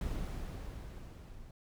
brown noise with level ramp, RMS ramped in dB -36 to -52 dBFS, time 0.01-1.51 s, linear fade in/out 2 ms, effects none

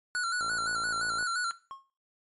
square tone with vibrato, 1417 Hz, F6, 25 cents sharp, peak -29 dBFS, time 0.15-1.51 s, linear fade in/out 0 ms, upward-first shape square, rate 5.8 Hz, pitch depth 62 cents each way
click train, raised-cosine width 1 ms, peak -31 dBFS, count 47, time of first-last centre 0.41-1.227 s, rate 56.3 Hz
triangle tone with exponential decay, 1082 Hz, C#6, 42 cents flat, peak -34 dBFS, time 1.71-1.9 s, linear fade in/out 0 ms, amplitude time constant 40 ms
effects noise-tail reverb RT60 0.4 s tail -19 dB re dry + MP3 48 kbps

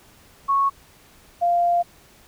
sine tone pair in turn, 1104 / 695.5 Hz, C#6 / F5, -7 / -7 cents, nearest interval minor sixth, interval 800 cents, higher first, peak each -16 dBFS, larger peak neither, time 0.48-0.7 / 1.41-1.83 s, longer second, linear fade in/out 20 ms, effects pink hiss -52 dBFS RMS until 2.27 s

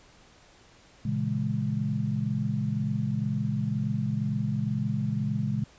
sine chord, A# half-diminished seventh, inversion none, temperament equal, 116.54 / 138.59 / 164.81 / 207.7 Hz, A#2 / C#3 / E3 / G#3, 0 / 0 / 0 / 0 cents, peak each -31 / -30 / -35 / -30 dBFS, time 1.05-5.64 s, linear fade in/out 5 ms, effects pink hiss -56 dBFS RMS until 5.78 s + resampled to 16000 Hz

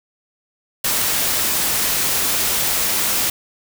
white noise, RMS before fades -19 dBFS, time 0.84-3.3 s, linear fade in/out 5 ms, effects none

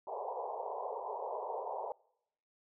white band-pass noise, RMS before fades -40 dBFS, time 0.07-1.92 s, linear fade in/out 2 ms, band 410 to 1000 Hz, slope 96 dB/octave, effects noise-tail reverb RT60 0.8 s tail -25 dB re dry

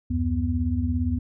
sine tone cluster, 75.3 / 92.7 / 247 Hz, D2 / F#2 / B3, +44 / +4 / 0 cents, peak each -26 dBFS, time 0.1-1.19 s, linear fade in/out 10 ms, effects none

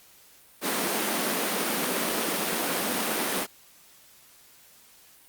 pink high-pass noise, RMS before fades -27 dBFS, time 0.61-3.47 s, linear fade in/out 50 ms, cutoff 190 Hz, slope 48 dB/octave, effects white hiss -55 dBFS RMS until 5.28 s + Opus 48 kbps

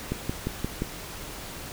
click train, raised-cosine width 3 ms, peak -14 dBFS, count 5, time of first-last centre 0.12-0.821 s, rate 5.71 Hz, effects pink hiss -39 dBFS RMS until 1.72 s

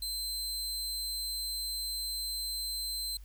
sawtooth tone, 4100 Hz, C8, 36 cents flat, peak -31 dBFS, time 0.02-3.17 s, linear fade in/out 2 ms, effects added 50 Hz sine -46 dBFS peak until 3.24 s + white hiss -65 dBFS RMS until 3.24 s

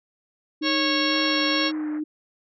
sine tone with vibrato, 306.7 Hz, D#4, 25 cents flat, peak -25 dBFS, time 0.61-2.04 s, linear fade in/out 10 ms, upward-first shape sine, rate 2.1 Hz, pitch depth 24 cents each way
harmonic tone, 550 Hz, C#5, 14 cents flat, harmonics 1 / 2 / 3 / 4 / 5 / 6 / 7 / 8 / 10, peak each -30 / -30 / -30 / -30 / -30 / -30 / -30 / -30 / -30 dBFS, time 0.62-1.72 s, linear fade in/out 50 ms
white band-pass noise, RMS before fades -44 dBFS, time 1.08-2.01 s, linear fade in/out 50 ms, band 440 to 1900 Hz, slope 48 dB/octave
effects none

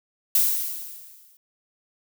violet noise with exponential decay, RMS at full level -17 dBFS, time 0.35-1.37 s, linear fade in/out 2 ms, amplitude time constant 220 ms, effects none

